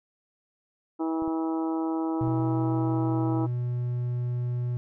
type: harmonic tone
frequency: 161.7 Hz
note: E3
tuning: 33 cents flat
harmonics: 2 / 3 / 4 / 5 / 6 / 7 / 8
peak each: -26 / -39 / -40 / -37 / -39 / -48 / -43 dBFS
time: 0.99-3.47 s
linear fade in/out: 20 ms
type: clicks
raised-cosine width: 5 ms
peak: -33 / -32 / -30 / -35 dBFS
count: 4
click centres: 1.222 / 1.278 / 2.279 / 2.397 s
type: tone with pitch glide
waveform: triangle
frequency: 123.5 to 122.36 Hz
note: B2 to B2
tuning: 0 to -16 cents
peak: -24 dBFS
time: 2.21-4.77 s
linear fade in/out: 0 ms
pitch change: -16 cents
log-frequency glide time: 2.56-3.27 s
effects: none